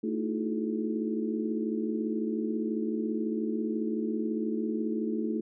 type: tone cluster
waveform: sine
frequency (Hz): 222.8 / 307.6 / 325.8 / 360.1 / 425.9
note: A3 / D#4 / E4 / F#4 / G#4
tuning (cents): +22 / -20 / -20 / -47 / +44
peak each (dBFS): -31 / -36 / -35 / -37 / -37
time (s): 0.03-5.41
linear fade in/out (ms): 10
effects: none